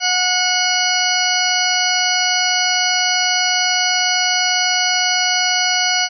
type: harmonic tone with a mistuned harmonic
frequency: 731 Hz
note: F#5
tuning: 21 cents flat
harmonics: 1 / 2 / 3 / 4 / 6 / 7 / 8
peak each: -22 / -22 / -22 / -22 / -22 / -22 / -22 dBFS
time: 0-6.09 s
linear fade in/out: 50 ms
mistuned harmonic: 7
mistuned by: -73 cents
effects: none